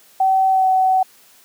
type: tone with pitch glide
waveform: sine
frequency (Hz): 764 to 753.9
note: G5 to F#5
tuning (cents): -45 to +32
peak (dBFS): -12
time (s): 0.2-1.03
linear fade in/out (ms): 5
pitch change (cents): -23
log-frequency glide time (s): 0.5-0.67
effects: white hiss -50 dBFS RMS until 1.44 s + high-pass 150 Hz 12 dB/octave